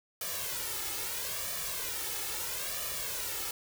white noise with flanger, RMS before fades -36 dBFS, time 0.21-3.51 s, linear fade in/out 2 ms, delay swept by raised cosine 1.7 to 2.32 ms, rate 0.76 Hz, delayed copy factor +0.75, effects none

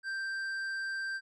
triangle tone with tanh clipping, 1571 Hz, G6, 3 cents sharp, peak -35 dBFS, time 0.03-1.21 s, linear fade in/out 50 ms, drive 12 dB, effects none

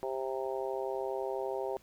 harmonic tone, 132.1 Hz, C3, 17 cents sharp, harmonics 3 / 4 / 5 / 6 / 7, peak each -36 / -38 / -40 / -42 / -43 dBFS, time 0.03-1.77 s, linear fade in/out 0 ms, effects pink hiss -63 dBFS RMS until 1.82 s

